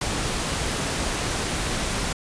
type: noise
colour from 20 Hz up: pink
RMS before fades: -26 dBFS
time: 0.01-2.13 s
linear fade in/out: 5 ms
effects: resampled to 22050 Hz